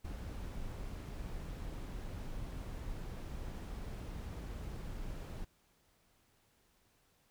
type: noise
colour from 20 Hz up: brown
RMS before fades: -43 dBFS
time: 0.04-5.45 s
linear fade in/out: 10 ms
effects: pink hiss -72 dBFS RMS until 7.3 s